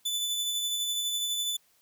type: tone with tremolo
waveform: sawtooth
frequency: 3495 Hz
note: A7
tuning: 12 cents flat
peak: -24 dBFS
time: 0.05-1.57 s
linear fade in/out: 10 ms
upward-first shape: sine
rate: 12 Hz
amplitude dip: 30%
effects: white hiss -66 dBFS RMS until 1.81 s